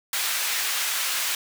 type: high-pass noise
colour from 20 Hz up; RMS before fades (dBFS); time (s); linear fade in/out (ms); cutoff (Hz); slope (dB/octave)
pink; -26; 0.13-1.35; 2; 1600; 12
effects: none